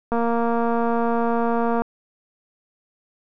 click train, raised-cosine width 1 ms, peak -10 dBFS, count 397, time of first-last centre 0.12-1.82 s, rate 233 Hz, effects none

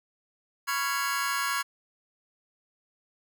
sawtooth chord, C# dominant seventh, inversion third, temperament just, 997.9 / 1108.7 / 1385.9 / 1663.1 Hz, B5 / C#6 / E#6 / G#6, +18 / 0 / -14 / +2 cents, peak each -32 / -27 / -29 / -28 dBFS, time 0.67-1.63 s, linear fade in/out 20 ms, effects none

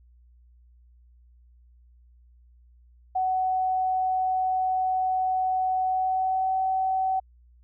sine tone with pitch glide, 748 to 758 Hz, F#5 to F#5, +19 to +42 cents, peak -22 dBFS, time 3.15-7.2 s, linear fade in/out 10 ms, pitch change +23 cents, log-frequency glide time 5.87-6.55 s, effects added 60 Hz sine -53 dBFS peak until 7.63 s

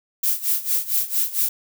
violet noise with tremolo, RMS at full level -19 dBFS, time 0.23-1.49 s, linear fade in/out 5 ms, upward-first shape sine, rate 4.4 Hz, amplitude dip 85%, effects none

